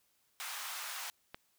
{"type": "high-pass noise", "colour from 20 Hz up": "pink", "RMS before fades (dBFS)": -42, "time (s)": [0.4, 1.1], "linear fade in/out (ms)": 0, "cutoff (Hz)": 890, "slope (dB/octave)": 24}
{"type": "click", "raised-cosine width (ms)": 0.3, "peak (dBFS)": -27, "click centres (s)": 1.345}
{"effects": ["white hiss -74 dBFS RMS until 1.58 s"]}